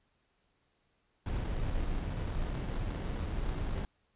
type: noise with sample-and-hold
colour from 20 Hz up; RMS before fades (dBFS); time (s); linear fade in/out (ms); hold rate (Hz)
brown; -34; 1.26-3.85; 2; 2450
effects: pink hiss -75 dBFS RMS until 4.15 s + resampled to 8000 Hz